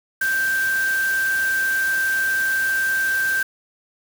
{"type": "tone in noise", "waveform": "sine", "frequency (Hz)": 1568, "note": "G6", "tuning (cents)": 0, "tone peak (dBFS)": -18, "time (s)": [0.21, 3.43], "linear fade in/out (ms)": 5, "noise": "white", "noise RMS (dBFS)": -32, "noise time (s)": [0.21, 3.43], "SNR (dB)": 11, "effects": []}